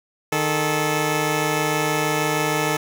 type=tone pair together; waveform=10% pulse; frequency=153.6 / 434.4 Hz; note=D#3 / A4; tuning=-22 / -22 cents; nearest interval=octave + tritone; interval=1800 cents; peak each=-14 dBFS; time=0.32-2.77 s; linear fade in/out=5 ms; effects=none